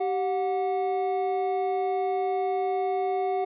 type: tone pair together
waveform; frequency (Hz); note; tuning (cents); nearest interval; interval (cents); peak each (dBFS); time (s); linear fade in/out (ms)
triangle; 387.1 / 729.8; G4 / F#5; -22 / -24; major seventh; 1098; -25; 0-3.45; 10
effects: resampled to 8000 Hz